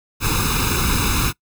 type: noise with comb filter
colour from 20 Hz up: pink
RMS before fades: -19 dBFS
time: 0.2-1.33 s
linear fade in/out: 50 ms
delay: 0.78 ms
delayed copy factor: +0.95
effects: noise-tail reverb RT60 0.1 s tail -22 dB re dry

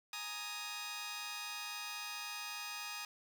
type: chord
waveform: 10% pulse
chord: Ab suspended second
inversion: none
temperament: just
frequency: 830.6 / 934.4 / 1245.9 Hz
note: Ab5 / Bb5 / Eb6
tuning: 0 / +4 / +2 cents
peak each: -40 / -40 / -37 dBFS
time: 0.13-3.05 s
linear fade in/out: 2 ms
effects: none

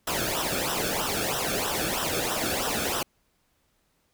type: noise with flanger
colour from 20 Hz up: pink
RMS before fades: -28 dBFS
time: 0.07-3.03 s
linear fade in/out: 5 ms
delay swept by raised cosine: 0.44 to 1.04 ms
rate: 3.1 Hz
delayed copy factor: -0.8
effects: pink hiss -70 dBFS RMS until 4.13 s

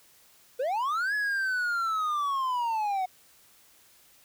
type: linear two-way sweep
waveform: triangle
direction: up then down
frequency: 474.2 to 1707 to 731 Hz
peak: -24 dBFS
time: 0.59-3.06 s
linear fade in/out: 10 ms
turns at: 1.14 s
effects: white hiss -59 dBFS RMS until 4.24 s

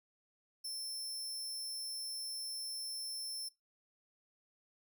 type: tone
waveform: sawtooth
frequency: 5340 Hz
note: E8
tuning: 22 cents sharp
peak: -37 dBFS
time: 0.64-3.49 s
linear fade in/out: 10 ms
effects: noise-tail reverb RT60 0.2 s tail -24 dB re dry

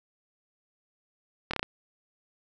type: slowing click train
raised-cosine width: 0.3 ms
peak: -13 dBFS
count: 5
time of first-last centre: 1.51-1.629 s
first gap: 25 ms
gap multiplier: 1.12
effects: none

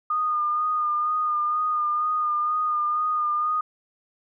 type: tone with vibrato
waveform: sine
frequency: 1221 Hz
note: D#6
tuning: 33 cents flat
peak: -21 dBFS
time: 0.1-3.61 s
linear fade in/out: 5 ms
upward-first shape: sine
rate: 2.1 Hz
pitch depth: 27 cents each way
effects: none

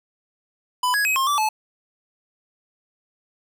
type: tone with pitch steps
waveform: square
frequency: 998 / 1666 / 2540 / 1067 / 1162 / 865 Hz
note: B5 / G#6 / D#7 / C6 / D6 / A5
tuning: +18 / +5 / +35 / +34 / -19 / -30 cents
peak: -19 dBFS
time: 0.83-1.49 s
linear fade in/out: 5 ms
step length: 110 ms
effects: none

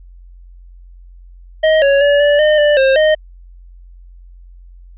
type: tone with pitch steps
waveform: square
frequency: 629 / 557 / 574 / 582 / 609 / 591 / 533 / 619 Hz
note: D#5 / C#5 / D5 / D5 / D#5 / D5 / C5 / D#5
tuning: +19 / +8 / -40 / -16 / -37 / +11 / +32 / -9 cents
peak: -9 dBFS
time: 1.63-3.15 s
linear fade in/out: 10 ms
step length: 190 ms
effects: added 44 Hz sine -36 dBFS peak until 4.97 s + resampled to 8000 Hz

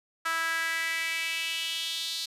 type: tone with high-pass filter sweep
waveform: sawtooth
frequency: 328.1 Hz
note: E4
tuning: 8 cents flat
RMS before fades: -31 dBFS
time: 0.25-2.26 s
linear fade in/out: 10 ms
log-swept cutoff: 1400 to 4100 Hz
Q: 4
effects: resampled to 32000 Hz

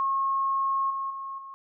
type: tone with level steps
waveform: sine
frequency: 1085 Hz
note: C#6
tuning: 37 cents flat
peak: -23 / -28 / -33 / -39 dBFS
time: 0-1.54 s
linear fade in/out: 0 ms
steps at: 0.9 / 1.1 / 1.38 s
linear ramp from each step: 5 ms
effects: none

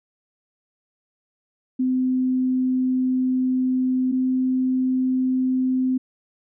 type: tone pair in turn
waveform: sine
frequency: 256.5 / 257.6 Hz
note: C4 / C4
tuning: -34 / -27 cents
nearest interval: unison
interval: 7 cents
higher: second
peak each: -18 dBFS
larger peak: neither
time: 1.79-4.12 / 4.12-5.98 s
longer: first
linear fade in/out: 10 ms
effects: none

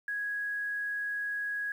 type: tone with quantisation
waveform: sine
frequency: 1661.2 Hz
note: G#6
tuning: in tune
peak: -31 dBFS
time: 0.08-1.72 s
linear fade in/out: 2 ms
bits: 10
effects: none

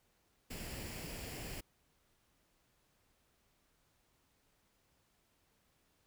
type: noise with comb filter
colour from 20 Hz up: pink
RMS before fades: -45 dBFS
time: 0.5-1.61 s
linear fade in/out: 10 ms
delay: 0.4 ms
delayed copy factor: +0.5
effects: pink hiss -75 dBFS RMS until 6.06 s

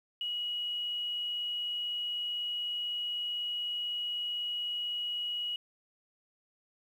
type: tone with quantisation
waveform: sine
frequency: 2911 Hz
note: F#7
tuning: 29 cents flat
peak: -32 dBFS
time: 0.21-5.56 s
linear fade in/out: 2 ms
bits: 10
effects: none

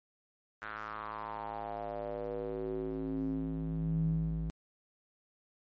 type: tone with band-pass filter sweep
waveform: square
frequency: 53.9 Hz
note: A1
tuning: 35 cents flat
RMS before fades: -36 dBFS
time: 0.62-4.5 s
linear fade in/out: 0 ms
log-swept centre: 1500 to 120 Hz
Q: 4.3
effects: MP3 32 kbps

